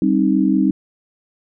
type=chord; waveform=sine; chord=C minor; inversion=second; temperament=equal with one note detuned; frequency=196 / 265.3 / 311.1 Hz; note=G3 / C4 / Eb4; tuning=0 / +24 / 0 cents; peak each=-17 dBFS; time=0.02-0.71 s; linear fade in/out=2 ms; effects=none